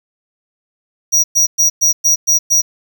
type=tone bursts; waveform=square; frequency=5770 Hz; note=F#8; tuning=44 cents flat; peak=-9 dBFS; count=7; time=1.12-2.62 s; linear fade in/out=20 ms; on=120 ms; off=110 ms; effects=7-bit